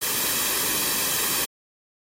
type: noise with comb filter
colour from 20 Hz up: white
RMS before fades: -24 dBFS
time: 0.01-1.46 s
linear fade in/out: 20 ms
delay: 1.4 ms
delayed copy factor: -0.55
effects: AAC 48 kbps